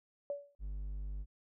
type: tone with exponential decay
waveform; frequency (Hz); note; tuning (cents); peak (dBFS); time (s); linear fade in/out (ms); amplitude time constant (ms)
sine; 571; D5; -49; -32; 0.3-0.55; 1; 54
type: tone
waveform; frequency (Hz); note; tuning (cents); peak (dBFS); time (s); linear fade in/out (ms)
triangle; 50; G1; +35; -36; 0.59-1.26; 50
effects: none